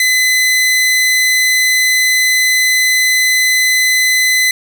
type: tone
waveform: sawtooth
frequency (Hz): 2020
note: B6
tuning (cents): +39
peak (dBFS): -6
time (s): 0-4.51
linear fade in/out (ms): 2
effects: none